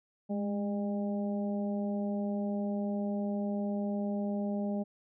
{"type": "harmonic tone with a mistuned harmonic", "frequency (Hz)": 201.9, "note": "G#3", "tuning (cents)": -49, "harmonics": [1, 2, 3, 4], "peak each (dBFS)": [-31, -41, -39, -46], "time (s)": [0.29, 4.84], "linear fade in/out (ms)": 20, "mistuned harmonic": 1, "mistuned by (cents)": 34, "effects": []}